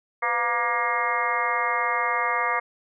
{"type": "harmonic tone with a mistuned harmonic", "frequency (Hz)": 236.4, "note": "A#3", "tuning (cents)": 24, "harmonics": [2, 3, 4, 5, 6, 7, 8, 9], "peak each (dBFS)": [-33, -31, -29, -26, -38, -33, -31, -28], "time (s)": [0.22, 2.6], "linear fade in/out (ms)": 10, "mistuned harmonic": 2, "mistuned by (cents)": 100, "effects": []}